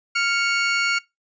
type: tone pair together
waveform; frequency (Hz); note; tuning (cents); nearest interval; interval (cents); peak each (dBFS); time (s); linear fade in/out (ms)
30% pulse; 1394.6 / 2216; F6 / C#7; -3 / -1; minor sixth; 802; -19; 0.15-0.99; 10
effects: noise-tail reverb RT60 0.2 s tail -22 dB re dry + resampled to 16000 Hz